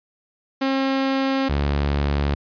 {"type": "tone pair in turn", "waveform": "sawtooth", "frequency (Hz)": [268.8, 71.46], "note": ["C4", "D2"], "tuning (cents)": [47, -47], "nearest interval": "octave + major seventh", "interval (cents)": 2294, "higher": "first", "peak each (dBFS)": -15, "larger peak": "neither", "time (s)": [[0.61, 1.49], [1.49, 2.35]], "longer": "first", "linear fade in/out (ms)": 10, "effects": ["resampled to 11025 Hz"]}